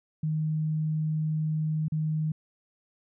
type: tone with dropouts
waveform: sine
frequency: 155.56 Hz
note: D#3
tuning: in tune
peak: -25 dBFS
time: 0.23-2.32 s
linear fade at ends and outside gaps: 5 ms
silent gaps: 1.883-1.92 s
effects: none